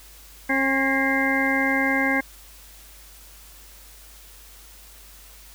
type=harmonic tone with a mistuned harmonic; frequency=270 Hz; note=C#4; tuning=45 cents flat; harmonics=1 / 2 / 3 / 4 / 6 / 7 / 8; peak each=-24 / -29 / -29 / -33 / -25 / -33 / -24 dBFS; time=0.49-2.21 s; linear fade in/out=10 ms; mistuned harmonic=8; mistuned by=-54 cents; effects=added 50 Hz sine -48 dBFS peak until 5.54 s + white hiss -48 dBFS RMS until 5.54 s

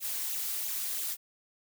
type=noise with flanger; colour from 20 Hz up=blue; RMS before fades=-34 dBFS; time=0-1.17 s; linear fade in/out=50 ms; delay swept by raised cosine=0.27 to 4.37 ms; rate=3 Hz; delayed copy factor=+0.65; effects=none

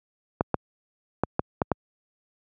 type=clicks; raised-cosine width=1 ms; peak=-7 dBFS; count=6; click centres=0.409 / 0.543 / 1.236 / 1.394 / 1.618 / 1.717 s; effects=high-pass 80 Hz 12 dB/octave

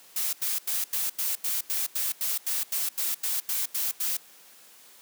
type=noise bursts; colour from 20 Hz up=blue; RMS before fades=-28 dBFS; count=16; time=0.16-4.17 s; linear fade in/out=5 ms; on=170 ms; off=86 ms; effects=white hiss -53 dBFS RMS until 5.01 s + high-pass 200 Hz 12 dB/octave

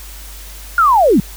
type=linear sweep; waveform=sine; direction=down; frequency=1435 to 160 Hz; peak=-7 dBFS; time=0.78-1.2 s; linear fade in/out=2 ms; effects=added 50 Hz sine -32 dBFS peak until 1.36 s + white hiss -36 dBFS RMS until 1.36 s

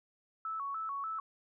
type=tone with vibrato; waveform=sine; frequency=1209 Hz; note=D6; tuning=50 cents sharp; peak=-35 dBFS; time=0.45-1.2 s; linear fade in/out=2 ms; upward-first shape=square; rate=3.4 Hz; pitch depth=140 cents each way; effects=none

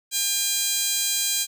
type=tone with high-pass filter; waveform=15% pulse; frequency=805 Hz; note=G5; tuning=46 cents sharp; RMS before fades=-24 dBFS; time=0.11-1.47 s; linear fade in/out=50 ms; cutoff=5200 Hz; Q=2.7; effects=none

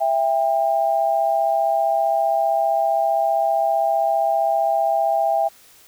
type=tone pair together; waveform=sine; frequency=662.7 / 798 Hz; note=E5 / G5; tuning=+9 / +31 cents; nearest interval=minor third; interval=322 cents; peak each=-19 dBFS; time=0-5.49 s; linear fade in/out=20 ms; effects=white hiss -50 dBFS RMS until 5.87 s

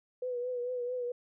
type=tone with vibrato; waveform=sine; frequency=493.9 Hz; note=B4; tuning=in tune; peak=-32 dBFS; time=0.22-1.12 s; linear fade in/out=5 ms; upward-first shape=triangle; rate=4.5 Hz; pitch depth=50 cents each way; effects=none

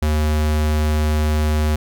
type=tone; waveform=square; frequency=76.3 Hz; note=D#2; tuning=33 cents flat; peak=-16 dBFS; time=0.02-1.76 s; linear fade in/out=5 ms; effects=none

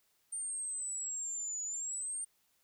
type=exponential two-way sweep; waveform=sine; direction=down then up; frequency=8890 to 6860 to 8890 Hz; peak=-36 dBFS; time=0.32-2.25 s; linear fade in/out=10 ms; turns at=1.63 s; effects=white hiss -74 dBFS RMS until 2.63 s

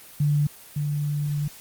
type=tone pair in turn; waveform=sine; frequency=146.83 / 146.83 Hz; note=D3 / D3; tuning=0 / 0 cents; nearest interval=unison; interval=0 cents; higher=neither; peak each=-18 / -23 dBFS; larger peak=first; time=0.2-0.47 / 0.76-1.48 s; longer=second; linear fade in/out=5 ms; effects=white hiss -46 dBFS RMS until 1.6 s + Opus 24 kbps

